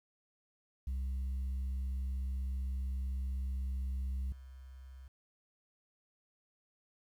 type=tone with level steps; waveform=sine; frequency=65.41 Hz; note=C2; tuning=in tune; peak=-31 / -48 dBFS; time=0.87-5.08 s; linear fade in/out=5 ms; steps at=4.32 s; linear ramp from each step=2 ms; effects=tanh soft clip ceiling -33 dBFS + 11-bit